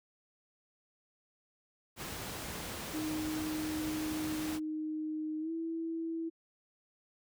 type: noise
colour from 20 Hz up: pink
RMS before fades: -41 dBFS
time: 1.96-4.6 s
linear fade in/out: 50 ms
type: tone with pitch glide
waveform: sine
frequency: 310 to 328.1 Hz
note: D#4 to E4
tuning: -6 to -8 cents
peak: -34 dBFS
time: 2.93-6.3 s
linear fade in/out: 20 ms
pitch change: +98 cents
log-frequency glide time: 5.4-5.51 s
effects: high-pass 60 Hz 12 dB/octave